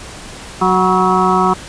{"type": "harmonic tone with a mistuned harmonic", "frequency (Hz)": 185, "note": "F#3", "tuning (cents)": 0, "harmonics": [1, 2, 4, 5, 6, 7], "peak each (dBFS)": [-17, -17, -17, -17, -17, -17], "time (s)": [0.61, 1.54], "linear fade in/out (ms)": 10, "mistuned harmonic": 5, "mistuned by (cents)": 58, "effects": ["pink hiss -32 dBFS RMS until 1.68 s", "resampled to 22050 Hz"]}